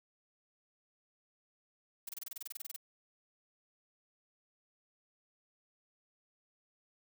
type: noise bursts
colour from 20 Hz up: blue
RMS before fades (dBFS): -42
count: 15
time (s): 2.07-2.763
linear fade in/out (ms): 5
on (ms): 21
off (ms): 27
effects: none